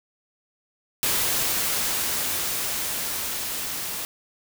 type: noise with level ramp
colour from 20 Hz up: white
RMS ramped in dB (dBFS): -23 to -31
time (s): 1.03-4.05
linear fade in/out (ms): 0
effects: none